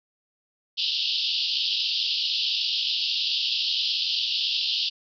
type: band-pass noise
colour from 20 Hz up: pink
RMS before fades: -26 dBFS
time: 0.77-4.9 s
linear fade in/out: 20 ms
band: 2800 to 5100 Hz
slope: 96 dB/octave
effects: none